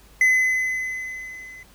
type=tone with level ramp; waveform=triangle; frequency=2028 Hz; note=B6; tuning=45 cents sharp; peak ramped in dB=-11 to -38 dBFS; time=0.21-1.63 s; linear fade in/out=2 ms; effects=added 50 Hz sine -53 dBFS peak until 1.74 s + pink hiss -53 dBFS RMS until 1.74 s